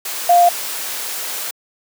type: tone in noise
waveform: sine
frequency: 700 Hz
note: F5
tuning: 4 cents sharp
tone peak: -7 dBFS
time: 0.29-0.49 s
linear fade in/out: 5 ms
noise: white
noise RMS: -25 dBFS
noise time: 0.05-1.51 s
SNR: +15 dB
effects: high-pass 400 Hz 12 dB/octave